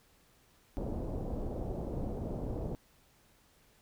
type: low-pass noise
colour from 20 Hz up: pink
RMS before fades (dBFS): -37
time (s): 0.77-2.75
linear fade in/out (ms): 0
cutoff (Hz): 660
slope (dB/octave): 24
effects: pink hiss -66 dBFS RMS until 3.81 s